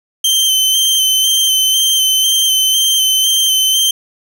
sawtooth tone with vibrato, 3107 Hz, G7, 16 cents flat, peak -7 dBFS, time 0.24-3.91 s, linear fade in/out 5 ms, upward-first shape square, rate 2 Hz, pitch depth 21 cents each way, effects none

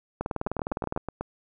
two click trains, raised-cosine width 1 ms, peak -17 / -14 dBFS, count 7 / 16, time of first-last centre 0.47-1.21 / 0.21-0.975 s, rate 8.11 / 19.6 Hz, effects none

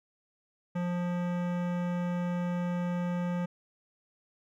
sine tone with hard clipping, 176.3 Hz, F3, 17 cents sharp, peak -31 dBFS, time 0.75-3.46 s, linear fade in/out 10 ms, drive 18 dB, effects none

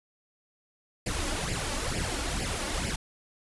pink noise with flanger, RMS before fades -31 dBFS, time 1.06-2.96 s, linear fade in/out 5 ms, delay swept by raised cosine 0.39 to 3.59 ms, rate 2.2 Hz, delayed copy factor +0.75, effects resampled to 24000 Hz

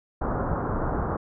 pink low-pass noise, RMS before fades -27 dBFS, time 0.21-1.17 s, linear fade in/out 10 ms, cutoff 1400 Hz, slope 48 dB/octave, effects none

